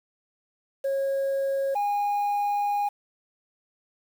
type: tone pair in turn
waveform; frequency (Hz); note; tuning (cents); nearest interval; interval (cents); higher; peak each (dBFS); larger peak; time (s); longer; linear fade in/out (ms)
sine; 546 / 818.1; C#5 / G#5; -26 / -26; perfect fifth; 700; second; -21 / -20; second; 0.84-1.75 / 1.75-2.89; second; 10
effects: tanh soft clip ceiling -22 dBFS + 8-bit